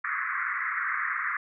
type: band-pass noise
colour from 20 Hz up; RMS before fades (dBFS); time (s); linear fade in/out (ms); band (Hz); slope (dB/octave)
white; -30; 0.04-1.37; 5; 1100 to 2100; 96
effects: none